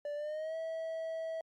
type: tone with pitch glide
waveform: triangle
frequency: 585 to 649.1 Hz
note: D5 to E5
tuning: -7 to -27 cents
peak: -34 dBFS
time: 0.05-1.41 s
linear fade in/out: 2 ms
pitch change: +180 cents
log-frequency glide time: 0.15-0.56 s
effects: Opus 48 kbps